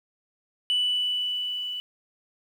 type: tone with level ramp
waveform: sine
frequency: 2971 Hz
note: F#7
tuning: 6 cents sharp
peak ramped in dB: -19 to -30 dBFS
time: 0.7-1.8 s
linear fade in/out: 0 ms
effects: tanh soft clip ceiling -18 dBFS + 9-bit